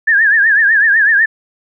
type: tone with vibrato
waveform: sine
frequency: 1711 Hz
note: A6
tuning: 49 cents flat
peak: -7 dBFS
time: 0.07-1.26 s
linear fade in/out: 10 ms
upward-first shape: triangle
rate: 8 Hz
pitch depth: 150 cents each way
effects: none